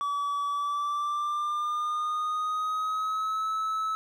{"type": "tone with pitch glide", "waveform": "triangle", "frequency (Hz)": [1145, 1300.2], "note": ["D6", "E6"], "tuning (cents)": [-44, -24], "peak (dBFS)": -25, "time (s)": [0.01, 3.95], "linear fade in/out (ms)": 0, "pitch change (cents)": 220, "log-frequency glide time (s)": [0.47, 3.48], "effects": []}